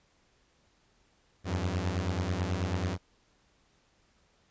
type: beating tone pair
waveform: sawtooth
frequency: 86.3 / 95.5 Hz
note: F2 / G2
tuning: -20 / -45 cents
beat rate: 9.2 Hz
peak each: -28 dBFS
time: 1.44-2.98 s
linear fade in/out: 50 ms
effects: pink hiss -68 dBFS RMS until 4.5 s + resampled to 16000 Hz